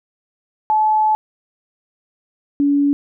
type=tone pair in turn; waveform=sine; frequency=862 / 284.8 Hz; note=A5 / C#4; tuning=-36 / +47 cents; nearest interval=octave + perfect fifth; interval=1917 cents; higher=first; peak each=-12 dBFS; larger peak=neither; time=0.7-1.15 / 2.6-2.93 s; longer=first; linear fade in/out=0 ms; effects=none